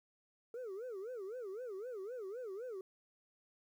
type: tone with vibrato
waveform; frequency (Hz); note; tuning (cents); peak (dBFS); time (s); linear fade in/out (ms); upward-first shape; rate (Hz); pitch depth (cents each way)
sine; 439.1; A4; -4; -39; 0.54-2.81; 2; sine; 3.9; 270
effects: tanh soft clip ceiling -41 dBFS + 12-bit